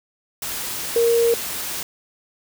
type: tone in noise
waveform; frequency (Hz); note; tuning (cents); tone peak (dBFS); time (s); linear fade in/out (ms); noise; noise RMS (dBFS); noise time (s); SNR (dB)
sine; 466.2; A#4; 0; -14; 0.96-1.34; 2; white; -28; 0.42-1.83; +11
effects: none